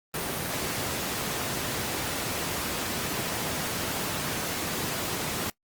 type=high-pass noise; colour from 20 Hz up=pink; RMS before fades=-31 dBFS; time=0.14-5.5 s; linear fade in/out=2 ms; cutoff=110 Hz; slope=12 dB/octave; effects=noise-tail reverb RT60 0.1 s tail -22 dB re dry + Opus 32 kbps